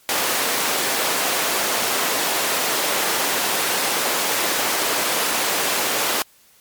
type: high-pass noise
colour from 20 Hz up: pink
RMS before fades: -21 dBFS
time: 0.09-6.22 s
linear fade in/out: 0 ms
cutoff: 430 Hz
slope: 12 dB/octave
effects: white hiss -54 dBFS RMS until 6.6 s + MP3 96 kbps

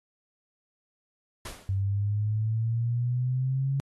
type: noise with exponential decay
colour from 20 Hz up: pink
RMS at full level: -36 dBFS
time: 1.45-1.82 s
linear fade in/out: 5 ms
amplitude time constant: 80 ms
type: exponential sweep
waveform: sine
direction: up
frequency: 96 to 138.59 Hz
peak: -24 dBFS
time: 1.69-3.8 s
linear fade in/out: 0 ms
effects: AAC 32 kbps

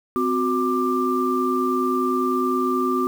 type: tone cluster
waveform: sine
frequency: 257.4 / 367 / 1184 Hz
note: C4 / F#4 / D6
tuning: -28 / -14 / +14 cents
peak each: -23 dBFS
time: 0.16-3.07 s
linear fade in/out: 0 ms
effects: 7-bit

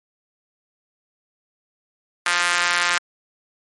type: tone with high-pass filter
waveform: sawtooth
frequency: 175.3 Hz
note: F3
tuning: 7 cents sharp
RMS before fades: -20 dBFS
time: 2.26-2.98 s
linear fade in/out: 2 ms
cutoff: 1500 Hz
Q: 1.7
effects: MP3 48 kbps

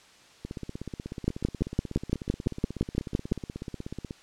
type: two click trains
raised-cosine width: 3 ms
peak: -11 / -22 dBFS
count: 13 / 61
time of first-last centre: 1.28-3.321 / 0.45-4.109 s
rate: 5.88 / 16.4 Hz
effects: white hiss -55 dBFS RMS until 4.22 s + low-pass 6000 Hz 12 dB/octave

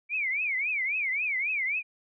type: tone with vibrato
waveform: sine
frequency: 2278 Hz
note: C#7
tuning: 47 cents sharp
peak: -26 dBFS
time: 0.09-1.83 s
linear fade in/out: 50 ms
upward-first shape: triangle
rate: 3.7 Hz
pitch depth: 240 cents each way
effects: none

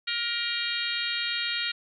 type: harmonic tone with a mistuned harmonic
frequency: 471.6 Hz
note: A#4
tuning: 20 cents sharp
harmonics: 3 / 4 / 5 / 6 / 7 / 8 / 9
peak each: -35 / -35 / -35 / -35 / -35 / -35 / -35 dBFS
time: 0.07-1.72 s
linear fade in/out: 10 ms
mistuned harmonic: 7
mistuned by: -41 cents
effects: none

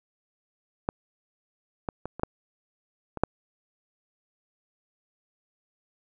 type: clicks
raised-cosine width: 1 ms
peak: -11 / -15 / -19 / -23 / -9 / -20 / -6 dBFS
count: 7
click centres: 0.889 / 1.888 / 2.056 / 2.196 / 2.234 / 3.173 / 3.236 s
effects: none

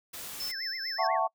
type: noise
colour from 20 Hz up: white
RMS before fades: -41 dBFS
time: 0.13-0.52 s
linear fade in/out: 10 ms
type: tone with tremolo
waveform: triangle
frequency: 5274 Hz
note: E8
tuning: in tune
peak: -31 dBFS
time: 0.4-1.07 s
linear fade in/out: 2 ms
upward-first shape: triangle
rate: 4.6 Hz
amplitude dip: 45%
type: tone with vibrato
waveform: sine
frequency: 1815 Hz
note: A#6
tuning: 47 cents flat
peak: -37 dBFS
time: 0.48-1.2 s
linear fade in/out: 50 ms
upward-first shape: sine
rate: 8.1 Hz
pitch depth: 260 cents each way
type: chord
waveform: sine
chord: F# minor seventh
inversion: third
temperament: just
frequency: 666 / 740 / 888 / 1110 Hz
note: E5 / F#5 / A5 / C#6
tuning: +18 / 0 / +16 / +2 cents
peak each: -30 dBFS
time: 0.98-1.28 s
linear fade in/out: 20 ms
effects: noise-tail reverb RT60 0.1 s tail -26 dB re dry

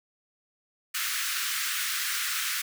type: high-pass noise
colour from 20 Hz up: pink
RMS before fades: -30 dBFS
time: 0.94-2.62 s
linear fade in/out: 10 ms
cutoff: 1300 Hz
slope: 48 dB/octave
effects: none

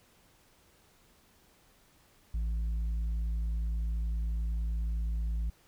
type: tone with tanh clipping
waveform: sine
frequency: 55.6 Hz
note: A1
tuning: 19 cents sharp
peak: -30 dBFS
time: 2.34-5.5 s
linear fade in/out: 5 ms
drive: 4 dB
effects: pink hiss -64 dBFS RMS until 5.67 s

